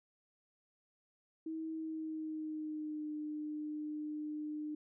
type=tone with pitch glide; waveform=sine; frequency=320.1 to 302.3 Hz; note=D#4 to D#4; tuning=+49 to -50 cents; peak=-38 dBFS; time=1.46-4.75 s; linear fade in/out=5 ms; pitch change=-99 cents; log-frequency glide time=1.72-3.11 s; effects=none